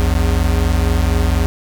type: tone pair together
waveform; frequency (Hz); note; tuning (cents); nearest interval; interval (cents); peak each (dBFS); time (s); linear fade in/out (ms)
square; 58.38 / 82.41; A#1 / E2; +3 / 0; tritone; 597; -16; 0-1.46; 0
effects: none